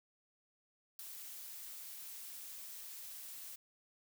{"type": "noise with ADSR envelope", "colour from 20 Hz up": "blue", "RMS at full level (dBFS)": -45, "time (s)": [0.99, 3.56], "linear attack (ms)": 3, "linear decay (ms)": 4, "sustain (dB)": -4, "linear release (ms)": 9, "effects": []}